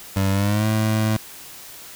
25% pulse tone with pitch glide, 97 to 108.88 Hz, G2 to A2, -18 to -18 cents, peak -14 dBFS, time 0.16-1.17 s, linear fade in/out 5 ms, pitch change +200 cents, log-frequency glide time 0.31-0.67 s, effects white hiss -40 dBFS RMS until 1.95 s

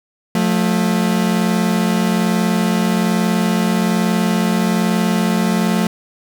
40% pulse tone pair together, 178.83 / 220 Hz, F3 / A3, +41 / 0 cents, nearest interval major third, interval 359 cents, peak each -16 dBFS, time 0.35-5.87 s, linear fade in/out 2 ms, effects none

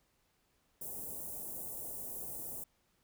white band-stop noise, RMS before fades -43 dBFS, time 0.81-2.64 s, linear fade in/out 5 ms, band 730 to 8900 Hz, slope 24 dB/octave, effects pink hiss -75 dBFS RMS until 3.03 s

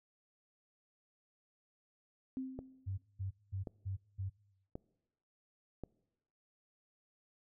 sine tone with exponential decay, 261.6 Hz, C4, in tune, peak -35 dBFS, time 2.37-3.02 s, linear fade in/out 0 ms, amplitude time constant 140 ms
click train, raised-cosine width 2 ms, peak -29 dBFS, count 4, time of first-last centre 2.59-5.837 s, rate 0.924 Hz
sine tone bursts, 96.4 Hz, G2, 28 cents flat, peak -36 dBFS, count 5, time 2.86-4.3 s, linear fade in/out 20 ms, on 120 ms, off 210 ms
effects noise-tail reverb RT60 1.0 s tail -24 dB re dry

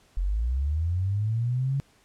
sine linear sweep, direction up, 42.34 to 140 Hz, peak -23 dBFS, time 0.17-1.8 s, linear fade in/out 0 ms, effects pink hiss -61 dBFS RMS until 2.04 s + low-pass 10000 Hz 12 dB/octave

